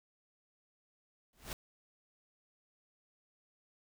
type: noise with exponential growth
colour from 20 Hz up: pink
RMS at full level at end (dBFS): -37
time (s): 1.33-1.53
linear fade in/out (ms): 1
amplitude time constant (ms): 43
effects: none